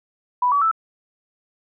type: tone with pitch steps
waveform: sine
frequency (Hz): 987.8 / 1141.3 / 1318.6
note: B5 / D6 / E6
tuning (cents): 0 / -50 / 0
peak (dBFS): -15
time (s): 0.42-0.714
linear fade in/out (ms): 5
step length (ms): 98
effects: none